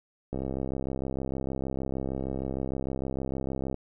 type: click train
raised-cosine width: 2 ms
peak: -19 dBFS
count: 228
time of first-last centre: 0.33-3.744 s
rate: 66.5 Hz
effects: none